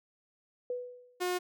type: tone with exponential decay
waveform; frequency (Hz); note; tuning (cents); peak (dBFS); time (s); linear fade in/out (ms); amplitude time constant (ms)
sine; 493.9; B4; 0; -30; 0.7-1.26; 2; 120
type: tone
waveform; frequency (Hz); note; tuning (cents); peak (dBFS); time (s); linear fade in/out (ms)
sawtooth; 360; F#4; -47; -26; 1.2-1.39; 20
effects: none